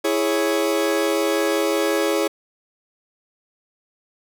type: chord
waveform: 40% pulse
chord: C# minor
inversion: first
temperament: equal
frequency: 329.6 / 415.3 / 554.4 Hz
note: E4 / G#4 / C#5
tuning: 0 / 0 / 0 cents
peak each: -22 dBFS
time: 0.04-2.28 s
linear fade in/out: 10 ms
effects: none